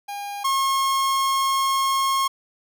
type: tone pair in turn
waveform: 45% pulse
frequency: 810 / 1081.2 Hz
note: G#5 / C#6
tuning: -43 / -44 cents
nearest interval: perfect fourth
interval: 499 cents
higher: second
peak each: -29 / -19 dBFS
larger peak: second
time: 0.08-0.44 / 0.44-2.28 s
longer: second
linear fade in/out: 10 ms
effects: none